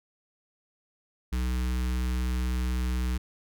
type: tone with notch filter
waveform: square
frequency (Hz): 62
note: B1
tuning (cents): +7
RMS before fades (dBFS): -28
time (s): 1.32-3.18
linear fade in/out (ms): 10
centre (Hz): 620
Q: 0.82
effects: none